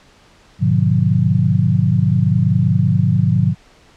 sine chord, G# diminished seventh, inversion none, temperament just, 103.83 / 124.59 / 149.51 / 179.41 Hz, G#2 / B2 / D3 / F3, 0 / +16 / +31 / +47 cents, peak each -17 dBFS, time 0.59-3.55 s, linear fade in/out 50 ms, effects pink hiss -49 dBFS RMS until 3.96 s + low-pass 6000 Hz 12 dB/octave

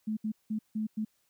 sine tone bursts at uneven times, 216.3 Hz, A3, 29 cents flat, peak -29 dBFS, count 5, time 0.07-0.17 / 0.24-0.32 / 0.5-0.59 / 0.75-0.87 / 0.97-1.05 s, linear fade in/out 10 ms, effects white hiss -73 dBFS RMS until 1.29 s

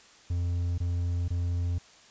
triangle tone bursts, 87.2 Hz, F2, 2 cents flat, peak -24 dBFS, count 3, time 0.3-1.784 s, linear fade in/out 5 ms, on 480 ms, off 22 ms, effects white hiss -55 dBFS RMS until 2.1 s + resampled to 16000 Hz

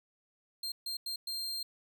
40% pulse tone bursts at uneven times, 4186 Hz, C8, in tune, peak -34 dBFS, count 4, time 0.63-0.72 / 0.86-0.97 / 1.06-1.16 / 1.27-1.63 s, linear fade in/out 5 ms, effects none

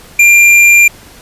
sine tone with tanh clipping, 2386 Hz, D7, 27 cents sharp, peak -4 dBFS, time 0.19-0.88 s, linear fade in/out 5 ms, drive 13 dB, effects pink hiss -37 dBFS RMS until 1.21 s + resampled to 32000 Hz

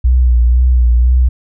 sine tone with vibrato, 61.1 Hz, B1, 18 cents flat, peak -6 dBFS, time 0.04-1.29 s, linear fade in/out 10 ms, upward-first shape sine, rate 2 Hz, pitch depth 52 cents each way, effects none

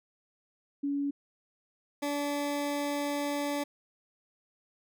sine / 20% pulse tone pair in turn, 283 / 288.3 Hz, C#4 / D4, +36 / -32 cents, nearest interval unison, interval 32 cents, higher second, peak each -28 / -25 dBFS, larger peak second, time 0.83-1.11 / 2.02-3.64 s, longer second, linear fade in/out 10 ms, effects none

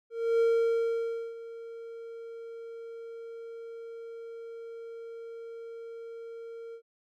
triangle tone with ADSR envelope, 460.1 Hz, A#4, 23 cents flat, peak -19 dBFS, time 0.1-6.82 s, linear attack 300 ms, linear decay 940 ms, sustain -19 dB, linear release 79 ms, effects none

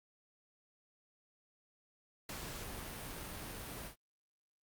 pink noise with ADSR envelope, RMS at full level -43 dBFS, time 2.29-3.96 s, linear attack 3 ms, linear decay 51 ms, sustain -2 dB, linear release 110 ms, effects Opus 48 kbps

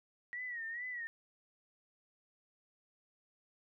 sine tone with vibrato, 1903 Hz, A#6, 35 cents sharp, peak -39 dBFS, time 0.33-1.07 s, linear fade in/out 0 ms, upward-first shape sine, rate 2.3 Hz, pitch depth 96 cents each way, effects none

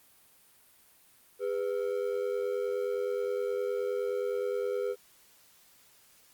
triangle ring-modulated tone, 451.8 Hz, A4, 46 cents sharp, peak -24 dBFS, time 1.39-4.96 s, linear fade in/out 50 ms, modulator 44.8 Hz, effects white hiss -61 dBFS RMS until 6.33 s + Opus 32 kbps

